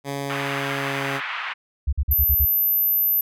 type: tone with pitch glide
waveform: 10% pulse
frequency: 140 to 137.67 Hz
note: C#3 to C#3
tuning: +18 to -12 cents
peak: -18 dBFS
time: 0.04-1.21 s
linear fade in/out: 50 ms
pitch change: -30 cents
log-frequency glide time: 0.16-1.06 s
type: band-pass noise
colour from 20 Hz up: pink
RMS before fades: -29 dBFS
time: 0.29-1.54 s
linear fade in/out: 20 ms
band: 1100 to 2700 Hz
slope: 24 dB/octave
type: tone bursts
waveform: sine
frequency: 69.3 Hz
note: C#2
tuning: in tune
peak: -17 dBFS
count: 6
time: 1.87-2.453 s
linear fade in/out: 10 ms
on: 58 ms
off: 47 ms
type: tone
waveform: sine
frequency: 12120 Hz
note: F#9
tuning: 40 cents sharp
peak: -17 dBFS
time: 2.11-3.21 s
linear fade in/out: 5 ms
effects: none